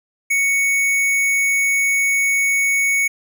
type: tone with hard clipping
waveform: sine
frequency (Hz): 2223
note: C#7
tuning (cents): +4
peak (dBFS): -16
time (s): 0.3-3.08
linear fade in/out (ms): 10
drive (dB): 15
effects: none